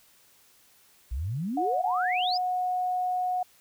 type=exponential sweep; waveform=sine; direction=up; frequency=55.3 to 5310 Hz; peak=-28 dBFS; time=1.11-2.38 s; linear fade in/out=10 ms
type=tone; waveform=sine; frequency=730 Hz; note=F#5; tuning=24 cents flat; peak=-25 dBFS; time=1.57-3.43 s; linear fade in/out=5 ms
effects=white hiss -60 dBFS RMS until 3.6 s